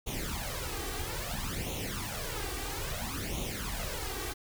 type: noise with flanger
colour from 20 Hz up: pink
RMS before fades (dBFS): -36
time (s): 0.06-4.34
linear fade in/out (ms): 20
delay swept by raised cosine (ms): 0.3 to 2.6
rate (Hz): 0.6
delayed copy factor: +0.75
effects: none